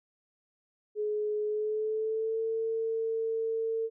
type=tone with pitch glide; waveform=sine; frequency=422.2 to 449.9 Hz; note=G#4 to A4; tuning=+29 to +39 cents; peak=-28 dBFS; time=0.95-3.9 s; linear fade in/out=50 ms; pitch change=+110 cents; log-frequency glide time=1.45-2.46 s; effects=none